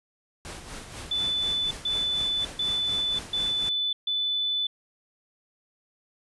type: noise with tremolo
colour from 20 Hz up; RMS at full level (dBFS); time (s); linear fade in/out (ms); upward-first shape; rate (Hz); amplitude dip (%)
pink; -38; 0.45-3.69; 0; sine; 4.1; 55
type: tone bursts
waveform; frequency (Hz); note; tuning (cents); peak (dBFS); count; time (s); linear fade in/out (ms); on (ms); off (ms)
sine; 3496; A7; -12; -24; 5; 1.11-4.67; 5; 600; 140
effects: resampled to 24000 Hz